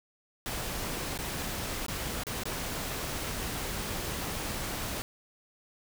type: noise with dropouts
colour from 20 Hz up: pink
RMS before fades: -35 dBFS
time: 0.46-5.02 s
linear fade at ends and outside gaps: 0 ms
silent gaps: 1.176-1.189 / 1.864-1.883 / 2.235-2.268 / 2.435-2.455 s
effects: none